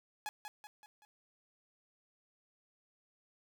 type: tone with echo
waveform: sawtooth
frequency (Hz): 842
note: G#5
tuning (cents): +24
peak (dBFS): -34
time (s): 0.26-0.29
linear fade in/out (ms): 0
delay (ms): 190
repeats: 4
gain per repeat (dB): -6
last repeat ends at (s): 1.05
effects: none